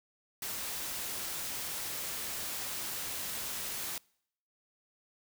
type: noise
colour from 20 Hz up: white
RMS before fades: -38 dBFS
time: 0.42-3.98 s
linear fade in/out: 2 ms
effects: noise-tail reverb RT60 0.7 s tail -26 dB re dry